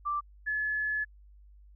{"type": "tone pair in turn", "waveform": "sine", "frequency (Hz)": [1174.7, 1713.3], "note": ["D6", "A6"], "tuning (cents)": [0, -47], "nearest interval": "perfect fifth", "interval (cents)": 653, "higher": "second", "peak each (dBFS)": -28, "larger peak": "neither", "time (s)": [[0.05, 0.21], [0.46, 1.05]], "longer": "second", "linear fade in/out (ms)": 20, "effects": ["added 50 Hz sine -52 dBFS peak until 1.75 s"]}